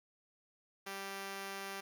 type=tone pair together; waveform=5% pulse; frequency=196 / 392 Hz; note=G3 / G4; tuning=0 / 0 cents; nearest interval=octave; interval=1200 cents; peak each=-34 / -36 dBFS; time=0.86-1.81 s; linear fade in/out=10 ms; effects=none